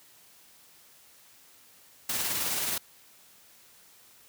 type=noise with tremolo; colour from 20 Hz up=white; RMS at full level=-29 dBFS; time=2.09-2.78 s; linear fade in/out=5 ms; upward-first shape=sine; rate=19 Hz; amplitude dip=30%; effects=white hiss -57 dBFS RMS until 4.28 s + high-pass 60 Hz 12 dB/octave